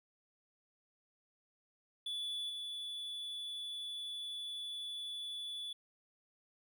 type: tone with level steps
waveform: triangle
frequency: 3448 Hz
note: A7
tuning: 36 cents flat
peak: -36 / -39 dBFS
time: 2.06-5.73 s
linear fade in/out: 5 ms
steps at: 2.49 s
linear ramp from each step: 10 ms
effects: none